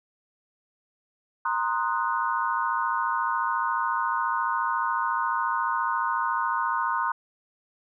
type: chord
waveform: sine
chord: C half-diminished seventh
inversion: third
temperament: equal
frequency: 932.3 / 1046.5 / 1244.5 / 1480 Hz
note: Bb5 / C6 / Eb6 / Gb6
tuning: 0 / 0 / 0 / 0 cents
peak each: -28 / -28 / -30 / -31 dBFS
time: 1.45-7.12 s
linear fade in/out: 5 ms
effects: none